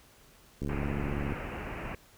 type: click train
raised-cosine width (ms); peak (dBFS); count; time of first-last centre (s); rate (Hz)
3; -22; 51; 0.62-1.322; 71.2
type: low-pass noise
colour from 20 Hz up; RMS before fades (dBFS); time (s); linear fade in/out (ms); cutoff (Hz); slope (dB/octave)
pink; -38; 0.69-1.95; 2; 2800; 96
effects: pink hiss -59 dBFS RMS until 2.17 s